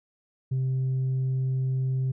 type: tone with tanh clipping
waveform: sine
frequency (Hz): 130.81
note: C3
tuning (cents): 0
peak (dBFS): -24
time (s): 0.51-2.12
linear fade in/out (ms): 10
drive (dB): 1
effects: none